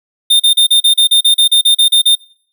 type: tone bursts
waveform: square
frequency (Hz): 3628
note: A#7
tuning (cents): -48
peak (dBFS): -6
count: 14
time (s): 0.3-2.154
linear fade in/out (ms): 10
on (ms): 99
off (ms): 36
effects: noise-tail reverb RT60 0.6 s tail -25 dB re dry